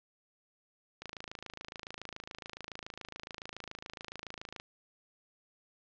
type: click train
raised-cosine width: 0.2 ms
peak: -24 dBFS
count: 98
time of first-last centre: 1.02-4.599 s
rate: 27.1 Hz
effects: low-pass 5000 Hz 12 dB/octave